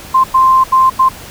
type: tone bursts at uneven times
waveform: sine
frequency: 1046.5 Hz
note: C6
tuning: in tune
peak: -5 dBFS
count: 4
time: 0.14-0.24 / 0.34-0.64 / 0.72-0.9 / 0.99-1.09 s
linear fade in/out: 10 ms
effects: pink hiss -32 dBFS RMS until 1.3 s